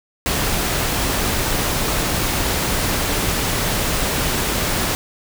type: noise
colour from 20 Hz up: pink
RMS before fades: -20 dBFS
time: 0.26-4.95 s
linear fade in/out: 0 ms
effects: none